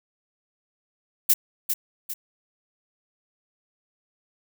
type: noise with echo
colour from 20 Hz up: violet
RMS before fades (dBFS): -17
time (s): 1.29-1.34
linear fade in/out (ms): 10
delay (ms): 400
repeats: 2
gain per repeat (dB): -7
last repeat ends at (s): 2.14
effects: none